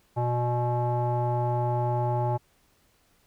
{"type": "tone with low-pass filter", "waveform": "square", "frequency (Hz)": 121.4, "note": "B2", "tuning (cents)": -29, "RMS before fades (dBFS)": -26, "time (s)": [0.16, 2.38], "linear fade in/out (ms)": 20, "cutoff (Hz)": 790, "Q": 8.1, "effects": ["pink hiss -65 dBFS RMS until 3.26 s"]}